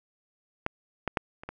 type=clicks; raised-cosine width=0.5 ms; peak=-12 / -13 / -10 / -27 / -21 dBFS; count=5; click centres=0.664 / 1.077 / 1.172 / 1.435 / 1.49 s; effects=none